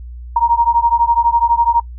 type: beating tone pair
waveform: sine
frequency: 932.3 / 944.3 Hz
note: A#5 / A#5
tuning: 0 / +22 cents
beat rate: 12 Hz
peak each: -13 dBFS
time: 0.36-1.8 s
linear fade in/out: 5 ms
effects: noise-tail reverb RT60 0.1 s tail -23 dB re dry + added 60 Hz sine -28 dBFS peak until 1.98 s